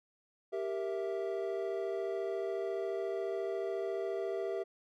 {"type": "chord", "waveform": "triangle", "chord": "E diminished", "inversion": "first", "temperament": "equal", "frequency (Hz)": [392, 466.2, 659.3], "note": ["G4", "Bb4", "E5"], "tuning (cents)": [0, 0, 0], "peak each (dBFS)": [-34, -38, -37], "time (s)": [0.52, 4.64], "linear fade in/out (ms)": 20, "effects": []}